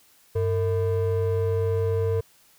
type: ring-modulated tone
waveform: triangle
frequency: 275.7 Hz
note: C#4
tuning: 9 cents flat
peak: -16 dBFS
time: 0.35-2.21 s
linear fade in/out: 10 ms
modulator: 178 Hz
effects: white hiss -58 dBFS RMS until 2.58 s